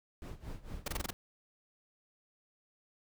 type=noise with tremolo; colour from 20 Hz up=brown; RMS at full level=-41 dBFS; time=0.22-1.13 s; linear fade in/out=0 ms; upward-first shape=sine; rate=4.4 Hz; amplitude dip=85%
type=noise bursts; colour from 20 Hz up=pink; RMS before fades=-36 dBFS; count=6; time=0.86-1.106 s; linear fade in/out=5 ms; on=21 ms; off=24 ms
effects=none